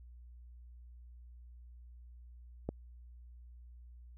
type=click; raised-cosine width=2 ms; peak=-22 dBFS; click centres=2.69 s; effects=added 60 Hz sine -51 dBFS peak until 4.17 s